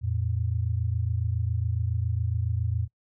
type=tone pair together; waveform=sine; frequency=86.27 / 113.5 Hz; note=F2 / A#2; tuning=-21 / -46 cents; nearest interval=perfect fourth; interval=475 cents; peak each=-27 dBFS; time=0.01-2.88 s; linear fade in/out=50 ms; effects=noise-tail reverb RT60 0.1 s tail -25 dB re dry